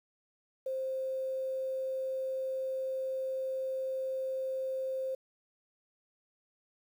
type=tone with quantisation; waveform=sine; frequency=526 Hz; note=C5; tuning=9 cents sharp; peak=-32 dBFS; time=0.66-5.15 s; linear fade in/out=5 ms; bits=10; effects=none